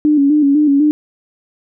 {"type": "tone with vibrato", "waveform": "sine", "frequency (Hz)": 290, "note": "D4", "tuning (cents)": -22, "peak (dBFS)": -8, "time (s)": [0.05, 0.91], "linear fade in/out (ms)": 0, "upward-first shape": "square", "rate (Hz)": 4, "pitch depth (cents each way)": 62, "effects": []}